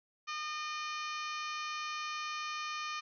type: harmonic tone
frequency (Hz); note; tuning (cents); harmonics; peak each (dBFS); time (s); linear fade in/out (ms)
609; D#5; -37; 2 / 3 / 4 / 5 / 6 / 7 / 8 / 9 / 10; -39 / -47 / -43 / -48 / -52 / -50 / -54 / -52 / -52; 0.27-3.01; 20
effects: none